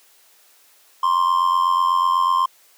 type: tone with amplitude modulation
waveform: triangle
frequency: 1053 Hz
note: C6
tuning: 11 cents sharp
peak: -10 dBFS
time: 1.03-2.46 s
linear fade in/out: 5 ms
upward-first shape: sine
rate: 88.1 Hz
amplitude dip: 70%
effects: white hiss -54 dBFS RMS until 2.77 s + high-pass 400 Hz 12 dB/octave